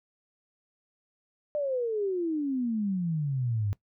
sine exponential sweep, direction down, 604 to 97.6 Hz, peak -26 dBFS, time 1.55-3.73 s, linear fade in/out 0 ms, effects noise-tail reverb RT60 0.1 s tail -19 dB re dry

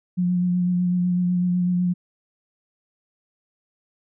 sine tone with vibrato, 178.7 Hz, F3, 40 cents sharp, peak -18 dBFS, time 0.17-1.94 s, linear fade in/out 20 ms, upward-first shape sine, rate 8 Hz, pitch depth 19 cents each way, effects none

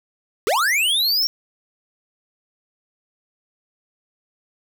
square linear sweep, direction up, 360 to 5588 Hz, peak -17 dBFS, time 0.47-1.27 s, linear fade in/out 0 ms, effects none

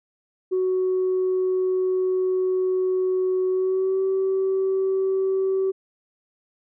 sine tone with pitch glide, 371.5 to 382.6 Hz, F#4 to G4, +7 to -42 cents, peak -18 dBFS, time 0.51-5.72 s, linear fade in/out 20 ms, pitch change +51 cents, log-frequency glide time 3.49-4.02 s, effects tanh soft clip ceiling -16 dBFS

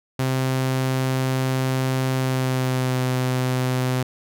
sawtooth tone with pitch glide, 130.81 to 127.9 Hz, C3 to C3, 0 to -39 cents, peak -16 dBFS, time 0.19-4.03 s, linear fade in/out 5 ms, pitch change -39 cents, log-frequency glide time 2.14-3.01 s, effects none

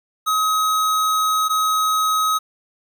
square tone pair in turn, 1269 / 1269 Hz, D#6 / D#6, +34 / +34 cents, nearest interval unison, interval 0 cents, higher neither, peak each -17 dBFS, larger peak neither, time 0.26-1.49 / 1.49-2.39 s, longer first, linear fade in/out 20 ms, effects 9-bit

